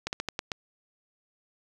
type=slowing click train; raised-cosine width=0.2 ms; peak=-13 dBFS; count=6; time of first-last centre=0.07-0.518 s; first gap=59 ms; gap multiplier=1.21; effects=9-bit